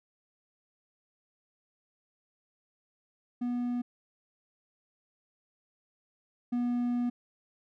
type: tone pair in turn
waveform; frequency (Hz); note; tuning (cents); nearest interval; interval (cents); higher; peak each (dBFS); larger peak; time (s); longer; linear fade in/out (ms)
triangle; 243.7 / 242.7; B3 / B3; -23 / -30; unison; 7; first; -27 / -25; second; 3.41-3.82 / 6.52-7.1; second; 10
effects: none